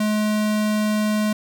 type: tone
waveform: square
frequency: 212.5 Hz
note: G#3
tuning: 40 cents sharp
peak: -19 dBFS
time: 0-1.33 s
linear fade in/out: 5 ms
effects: none